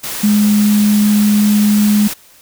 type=tone in noise; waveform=sine; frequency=208.8 Hz; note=G#3; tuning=10 cents sharp; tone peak=-8 dBFS; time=0.23-2.08 s; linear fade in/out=10 ms; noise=white; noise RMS=-23 dBFS; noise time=0.03-2.14 s; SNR=+12 dB; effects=white hiss -45 dBFS RMS until 2.41 s